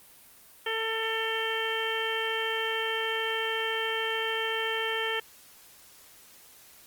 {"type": "harmonic tone with a mistuned harmonic", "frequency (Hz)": 446.6, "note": "A4", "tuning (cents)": 26, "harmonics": [1, 2, 3, 4, 5, 6, 7], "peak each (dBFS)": [-33, -37, -38, -33, -38, -39, -34], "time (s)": [0.66, 5.2], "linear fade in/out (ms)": 5, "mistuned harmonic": 6, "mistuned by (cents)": 26, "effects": ["white hiss -54 dBFS RMS until 6.86 s", "Opus 32 kbps"]}